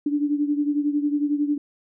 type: beating tone pair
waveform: sine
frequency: 290 / 301 Hz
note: D4 / D4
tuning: -22 / +43 cents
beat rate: 11 Hz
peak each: -21 / -26 dBFS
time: 0.06-1.58 s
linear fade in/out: 5 ms
effects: none